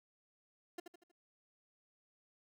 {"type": "tone with echo", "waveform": "30% pulse", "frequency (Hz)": 349.2, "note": "F4", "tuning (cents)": 0, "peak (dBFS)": -39, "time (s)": [0.78, 0.8], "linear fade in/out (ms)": 5, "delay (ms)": 79, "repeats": 4, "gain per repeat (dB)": -7, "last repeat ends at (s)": 1.116, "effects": []}